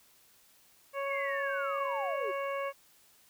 harmonic tone, 554.4 Hz, C#5, in tune, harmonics 1 / 2 / 3 / 4 / 5, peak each -34 / -37 / -45 / -43 / -48 dBFS, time 0.93-2.73 s, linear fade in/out 50 ms
sine linear sweep, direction down, 2266 to 349.2 Hz, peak -35 dBFS, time 1.06-2.32 s, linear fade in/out 20 ms
effects white hiss -63 dBFS RMS until 3.29 s

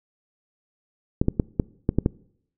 clicks, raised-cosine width 3 ms, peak -6 dBFS, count 7, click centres 1.215 / 1.284 / 1.398 / 1.598 / 1.891 / 1.986 / 2.061 s, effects noise-tail reverb RT60 0.7 s tail -23 dB re dry

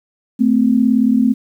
sine tone pair together, 220.5 / 258.5 Hz, A3 / C4, +4 / -21 cents, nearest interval minor third, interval 275 cents, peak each -13 dBFS, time 0.39-1.34 s, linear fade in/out 20 ms, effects 8-bit

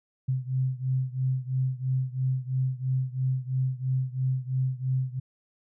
sine beating tone pair, 129 / 132 Hz, C3 / C3, -24 / +16 cents, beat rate 3 Hz, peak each -27 / -29 dBFS, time 0.28-5.2 s, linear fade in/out 10 ms, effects none

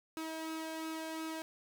sawtooth tone with flanger, 320.2 Hz, D#4, 50 cents sharp, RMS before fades -41 dBFS, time 0.17-1.42 s, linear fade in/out 0 ms, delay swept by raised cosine 0.76 to 1.26 ms, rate 2.8 Hz, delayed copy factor +0.5, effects none

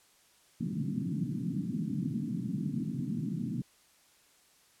pink band-pass noise, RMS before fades -34 dBFS, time 0.6-3.62 s, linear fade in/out 2 ms, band 130 to 280 Hz, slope 48 dB/octave, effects white hiss -64 dBFS RMS until 4.8 s + low-pass 11000 Hz 12 dB/octave

